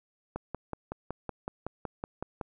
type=click train; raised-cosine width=1 ms; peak=-20 dBFS; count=12; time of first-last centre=0.36-2.412 s; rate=5.36 Hz; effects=none